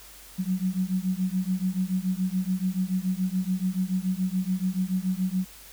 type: beating tone pair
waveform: sine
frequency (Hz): 182.4 / 189.4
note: F#3 / F#3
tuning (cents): -24 / +41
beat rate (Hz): 7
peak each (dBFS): -27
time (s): 0.38-5.46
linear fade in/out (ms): 20
effects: added 50 Hz sine -54 dBFS peak until 5.72 s + white hiss -48 dBFS RMS until 5.72 s